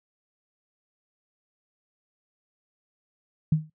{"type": "tone with exponential decay", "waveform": "sine", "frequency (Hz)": 155.56, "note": "D#3", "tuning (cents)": 0, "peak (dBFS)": -14, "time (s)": [3.52, 3.7], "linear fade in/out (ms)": 5, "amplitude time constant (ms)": 38, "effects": ["noise-tail reverb RT60 0.1 s tail -19 dB re dry"]}